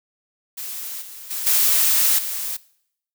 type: noise with level steps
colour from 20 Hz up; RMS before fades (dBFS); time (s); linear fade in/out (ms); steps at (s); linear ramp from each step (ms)
blue; -31 / -38 / -27 / -17 / -27; 0.57-2.57; 10; 1.01 / 1.3 / 1.46 / 2.18; 10
effects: noise-tail reverb RT60 0.7 s tail -21 dB re dry